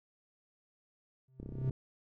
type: tone with exponential growth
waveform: triangle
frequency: 130.81 Hz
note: C3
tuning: in tune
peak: -25 dBFS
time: 1.28-1.7 s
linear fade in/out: 5 ms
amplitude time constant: 91 ms
type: clicks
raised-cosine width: 3 ms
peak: -30 dBFS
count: 11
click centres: 1.4 / 1.43 / 1.461 / 1.491 / 1.523 / 1.554 / 1.585 / 1.615 / 1.646 / 1.677 / 1.708 s
effects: none